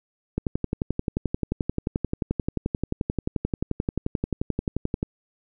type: click train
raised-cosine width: 3 ms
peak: -11 dBFS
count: 54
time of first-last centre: 0.38-5.029 s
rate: 11.4 Hz
effects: none